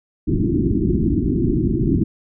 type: low-pass noise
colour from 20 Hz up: white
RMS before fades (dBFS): -18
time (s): 0.27-2.04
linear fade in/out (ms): 10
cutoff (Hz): 370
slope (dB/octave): 96
effects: none